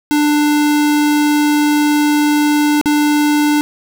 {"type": "tone with dropouts", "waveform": "square", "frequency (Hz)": 296.4, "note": "D4", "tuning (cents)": 16, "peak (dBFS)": -11, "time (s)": [0.11, 3.61], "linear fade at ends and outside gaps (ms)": 0, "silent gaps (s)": [2.813, 2.858], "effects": []}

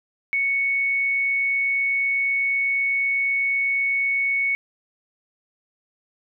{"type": "tone", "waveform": "sine", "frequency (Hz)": 2218, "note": "C#7", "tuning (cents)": 0, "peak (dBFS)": -19, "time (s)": [0.33, 4.55], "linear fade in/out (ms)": 0, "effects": []}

